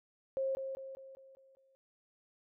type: tone with echo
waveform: sine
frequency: 535 Hz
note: C5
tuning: 38 cents sharp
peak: -31 dBFS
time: 0.37-0.55 s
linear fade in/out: 0 ms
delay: 200 ms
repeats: 6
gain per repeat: -6 dB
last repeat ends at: 1.75 s
effects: none